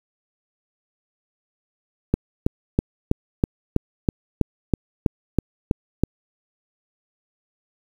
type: click train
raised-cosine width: 3 ms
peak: -4 dBFS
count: 13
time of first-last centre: 2.14-6.036 s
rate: 3.08 Hz
effects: 7-bit